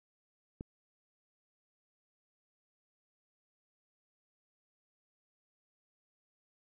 click, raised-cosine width 3 ms, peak -28 dBFS, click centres 0.609 s, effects none

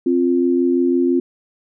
sine tone pair together, 263.2 / 349.2 Hz, C4 / F4, +10 / 0 cents, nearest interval perfect fourth, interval 490 cents, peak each -16 dBFS, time 0.06-1.2 s, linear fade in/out 5 ms, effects none

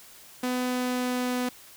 sawtooth tone with pitch glide, 250.7 to 249.1 Hz, B3 to B3, +26 to +15 cents, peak -22 dBFS, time 0.43-1.49 s, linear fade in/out 5 ms, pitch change -11 cents, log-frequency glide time 0.63-1.38 s, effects white hiss -50 dBFS RMS until 1.76 s

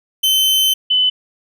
40% pulse / sine tone pair in turn, 3070 / 3016 Hz, G7 / F#7, -37 / +32 cents, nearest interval unison, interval 31 cents, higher first, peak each -11 / -11 dBFS, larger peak neither, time 0.23-0.74 / 0.9-1.1 s, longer first, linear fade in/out 10 ms, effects none

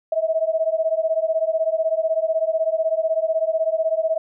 sine beating tone pair, 636 / 652 Hz, D#5 / E5, +38 / -19 cents, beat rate 16 Hz, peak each -21 / -21 dBFS, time 0.12-4.18 s, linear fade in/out 5 ms, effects none

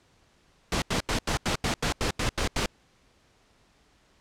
pink noise bursts, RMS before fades -26 dBFS, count 11, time 0.72-2.66 s, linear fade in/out 2 ms, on 100 ms, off 84 ms, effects pink hiss -63 dBFS RMS until 4.2 s + low-pass 7000 Hz 12 dB/octave

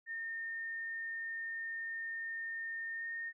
sine tone with pitch glide, 1823 to 1836.7 Hz, A#6 to A#6, -39 to -26 cents, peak -38 dBFS, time 0.06-3.33 s, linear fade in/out 50 ms, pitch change +13 cents, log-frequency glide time 2.96-3.04 s, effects none

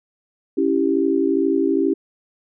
sine chord, C# diminished, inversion none, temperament equal, 277.2 / 329.6 / 392 Hz, C#4 / E4 / G4, 0 / 0 / 0 cents, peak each -20 dBFS, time 0.57-1.94 s, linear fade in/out 10 ms, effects none

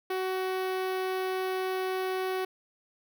sawtooth tone with notch filter, 374.7 Hz, F#4, 22 cents sharp, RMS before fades -31 dBFS, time 0.1-2.45 s, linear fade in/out 5 ms, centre 7300 Hz, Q 0.69, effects none

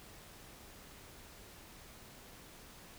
silence, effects pink hiss -55 dBFS RMS until 2.98 s

